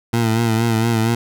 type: tone with vibrato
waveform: 20% pulse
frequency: 114 Hz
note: A#2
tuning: 38 cents flat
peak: -10 dBFS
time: 0.13-1.15 s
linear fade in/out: 5 ms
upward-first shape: sine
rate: 4.3 Hz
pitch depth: 53 cents each way
effects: none